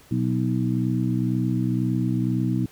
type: harmonic tone with a mistuned harmonic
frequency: 62 Hz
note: B1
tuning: 7 cents sharp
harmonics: 2 / 3 / 4 / 5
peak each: -24 / -26 / -27 / -28 dBFS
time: 0.11-2.66 s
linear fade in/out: 5 ms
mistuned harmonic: 5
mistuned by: +36 cents
effects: pink hiss -52 dBFS RMS until 2.71 s